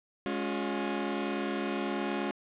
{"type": "chord", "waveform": "sawtooth", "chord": "Db major", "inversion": "second", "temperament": "equal with one note detuned", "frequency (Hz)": [207.7, 277.2, 356.4], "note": ["Ab3", "Db4", "F4"], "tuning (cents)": [0, 0, 35], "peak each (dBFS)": -31, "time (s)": [0.26, 2.31], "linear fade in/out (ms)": 0, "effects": ["resampled to 8000 Hz", "9-bit"]}